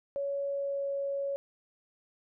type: tone with pitch glide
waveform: sine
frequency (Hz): 560 to 556.8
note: C#5 to C#5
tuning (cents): +18 to +8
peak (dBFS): -30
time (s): 0.16-1.36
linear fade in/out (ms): 0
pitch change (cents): -10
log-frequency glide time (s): 0.48-0.88
effects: none